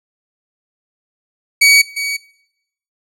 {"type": "tone with echo", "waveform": "sawtooth", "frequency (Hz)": 2261, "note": "C#7", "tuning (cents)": 34, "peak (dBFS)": -3, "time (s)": [1.61, 1.82], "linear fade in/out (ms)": 10, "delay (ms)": 350, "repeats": 1, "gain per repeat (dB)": -12, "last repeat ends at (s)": 2.17, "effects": ["noise-tail reverb RT60 0.8 s tail -20 dB re dry", "low-pass 11000 Hz 12 dB/octave"]}